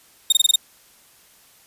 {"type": "tone bursts", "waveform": "sawtooth", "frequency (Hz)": 3688, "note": "A#7", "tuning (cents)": -19, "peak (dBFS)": -8, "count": 6, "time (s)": [0.3, 0.559], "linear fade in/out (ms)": 5, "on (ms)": 24, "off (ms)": 23, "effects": ["white hiss -53 dBFS RMS until 1.66 s", "resampled to 32000 Hz"]}